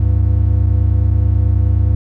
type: tone pair together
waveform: triangle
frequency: 71.1 / 100.44 Hz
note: C#2 / G2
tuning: +45 / +43 cents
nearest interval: tritone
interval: 598 cents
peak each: -11 dBFS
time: 0-1.95 s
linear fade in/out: 5 ms
effects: none